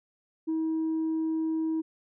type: tone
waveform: sine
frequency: 320 Hz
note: D#4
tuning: 49 cents sharp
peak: -24 dBFS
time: 0.47-1.82 s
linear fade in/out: 20 ms
effects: tanh soft clip ceiling -24 dBFS